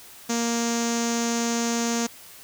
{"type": "tone with low-pass filter", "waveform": "sawtooth", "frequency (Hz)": 233.6, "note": "A#3", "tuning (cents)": 4, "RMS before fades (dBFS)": -25, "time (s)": [0.29, 2.07], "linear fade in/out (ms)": 10, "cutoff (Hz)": 6500, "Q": 7.1, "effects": ["white hiss -46 dBFS RMS until 2.43 s"]}